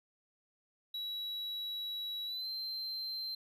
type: tone with pitch glide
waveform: triangle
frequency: 3900 to 4122 Hz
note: B7 to C8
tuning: -23 to -27 cents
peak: -36 dBFS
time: 0.94-3.35 s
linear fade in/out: 5 ms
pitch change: +96 cents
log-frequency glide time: 2.26-2.48 s
effects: none